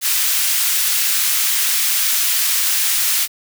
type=high-pass noise; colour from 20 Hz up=white; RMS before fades=-17 dBFS; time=0.01-3.28 s; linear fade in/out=50 ms; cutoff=1700 Hz; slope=12 dB/octave; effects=none